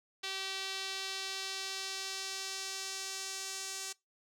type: tone with band-pass filter sweep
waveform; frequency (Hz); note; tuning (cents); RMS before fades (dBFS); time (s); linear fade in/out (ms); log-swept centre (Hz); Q
sawtooth; 385.3; G4; -30; -40; 0.23-3.93; 10; 3900 to 6600; 1.6
effects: noise-tail reverb RT60 0.2 s tail -23 dB re dry